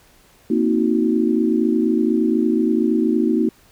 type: chord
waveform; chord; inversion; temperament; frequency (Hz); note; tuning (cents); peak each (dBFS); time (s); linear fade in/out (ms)
sine; C half-diminished seventh; third; equal with one note detuned; 233.1 / 261.6 / 317.1 / 370; Bb3 / C4 / Eb4 / Gb4; 0 / 0 / +33 / 0; -19 / -23 / -19 / -22; 0.5-3.49; 5
effects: pink hiss -53 dBFS RMS until 3.71 s